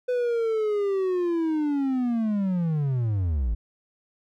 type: linear sweep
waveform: triangle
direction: down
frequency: 502 to 49.84 Hz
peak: -20 dBFS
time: 0.08-3.55 s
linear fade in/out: 10 ms
effects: none